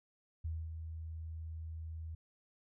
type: tone with ADSR envelope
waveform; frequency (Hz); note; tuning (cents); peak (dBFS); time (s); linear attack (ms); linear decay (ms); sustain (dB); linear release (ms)
sine; 80.6; E2; -38; -35; 0.44-2.15; 11; 240; -6; 5
effects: none